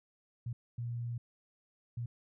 sine tone bursts at uneven times, 118.9 Hz, A#2, 35 cents sharp, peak -35 dBFS, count 3, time 0.46-0.53 / 0.78-1.18 / 1.97-2.06 s, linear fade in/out 5 ms, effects none

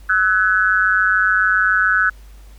sine tone with amplitude modulation, 1496 Hz, F#6, 19 cents sharp, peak -8 dBFS, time 0.09-2.1 s, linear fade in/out 10 ms, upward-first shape sine, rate 193 Hz, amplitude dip 100%, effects added 50 Hz sine -38 dBFS peak until 2.58 s + pink hiss -52 dBFS RMS until 2.58 s

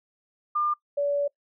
sine tone pair in turn, 1200 / 572.6 Hz, D6 / D5, +37 / -44 cents, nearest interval octave + minor second, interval 1281 cents, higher first, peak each -22 dBFS, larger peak neither, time 0.55-0.74 / 0.97-1.28 s, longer second, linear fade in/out 10 ms, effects noise-tail reverb RT60 0.1 s tail -23 dB re dry

